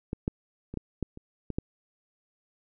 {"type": "clicks", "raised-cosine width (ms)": 3, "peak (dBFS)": [-18, -14, -25, -18, -16, -30, -20, -15], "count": 8, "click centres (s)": [0.131, 0.279, 0.74, 0.773, 1.027, 1.174, 1.503, 1.585], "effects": []}